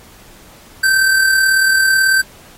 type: tone with amplitude modulation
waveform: square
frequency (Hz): 1554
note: G6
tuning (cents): -16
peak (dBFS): -9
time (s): 0.83-2.22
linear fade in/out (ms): 10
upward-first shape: sine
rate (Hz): 38.2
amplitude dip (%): 35
effects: pink hiss -43 dBFS RMS until 2.57 s + AAC 48 kbps